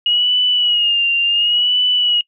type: tone with vibrato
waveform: sine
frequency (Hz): 2880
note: F#7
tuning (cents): -47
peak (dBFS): -12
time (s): 0.06-2.21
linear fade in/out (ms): 2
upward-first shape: sine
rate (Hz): 0.7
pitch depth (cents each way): 61
effects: noise-tail reverb RT60 0.1 s tail -24 dB re dry